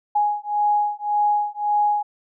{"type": "beating tone pair", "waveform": "sine", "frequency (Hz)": [830.6, 832.4], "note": ["G#5", "G#5"], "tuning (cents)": [0, 4], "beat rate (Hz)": 1.8, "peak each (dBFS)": -21, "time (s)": [0.15, 2.03], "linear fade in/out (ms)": 10, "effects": []}